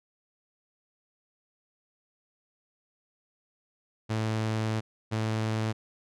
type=tone pair in turn; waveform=sawtooth; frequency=110 / 110 Hz; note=A2 / A2; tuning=0 / 0 cents; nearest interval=unison; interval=0 cents; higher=neither; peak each=-23 dBFS; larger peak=neither; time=4.09-4.81 / 5.11-5.73 s; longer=first; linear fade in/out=20 ms; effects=low-pass 7000 Hz 12 dB/octave